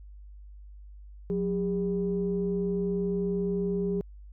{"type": "tone pair together", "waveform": "sine", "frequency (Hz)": [181.4, 404.2], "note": ["F#3", "G#4"], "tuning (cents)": [-34, -47], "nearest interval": "octave + major second", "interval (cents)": 1387, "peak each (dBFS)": -28, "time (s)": [1.3, 4.01], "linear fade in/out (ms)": 0, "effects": ["tanh soft clip ceiling -18 dBFS", "added 50 Hz sine -44 dBFS peak until 4.32 s"]}